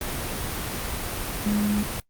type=tone in noise; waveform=sine; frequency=207.7 Hz; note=G#3; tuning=in tune; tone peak=-21 dBFS; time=1.46-1.83 s; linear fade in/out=2 ms; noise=pink; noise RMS=-30 dBFS; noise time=0.01-2 s; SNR=+6 dB; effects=noise-tail reverb RT60 0.1 s tail -21 dB re dry + Opus 32 kbps